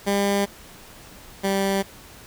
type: tone pair in turn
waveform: 15% pulse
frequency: 200 / 195.54 Hz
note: G3 / G3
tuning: +35 / -4 cents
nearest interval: unison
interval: 39 cents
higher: first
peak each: -13 / -14 dBFS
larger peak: first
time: 0.06-0.46 / 1.43-1.83 s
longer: neither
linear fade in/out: 20 ms
effects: pink hiss -45 dBFS RMS until 2.26 s